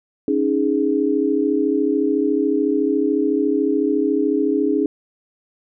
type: chord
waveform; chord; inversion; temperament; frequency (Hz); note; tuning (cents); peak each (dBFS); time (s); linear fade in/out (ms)
sine; C# suspended second; none; equal; 277.2 / 311.1 / 415.3; C#4 / D#4 / G#4; 0 / 0 / 0; -20; 0.28-4.86; 2
effects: none